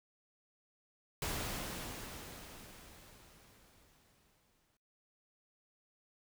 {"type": "noise with exponential decay", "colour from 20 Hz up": "pink", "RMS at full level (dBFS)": -37, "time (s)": [1.22, 4.77], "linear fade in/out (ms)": 2, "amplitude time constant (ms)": 770, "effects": ["noise-tail reverb RT60 0.5 s tail -24 dB re dry"]}